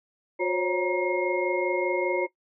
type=tone cluster; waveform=sine; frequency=360 / 531 / 556 / 943 / 2144 Hz; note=F#4 / C5 / C#5 / A#5 / C7; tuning=-47 / +25 / +5 / +20 / +42 cents; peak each=-26 / -30 / -30 / -31 / -31 dBFS; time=0.39-2.27 s; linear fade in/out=20 ms; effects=noise-tail reverb RT60 0.1 s tail -17 dB re dry